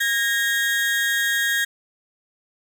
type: tone pair together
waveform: 35% pulse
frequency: 1633.2 / 1864.7 Hz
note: G#6 / A#6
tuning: -29 / 0 cents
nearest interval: major second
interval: 229 cents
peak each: -20 / -21 dBFS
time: 0-1.65 s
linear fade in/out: 10 ms
effects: none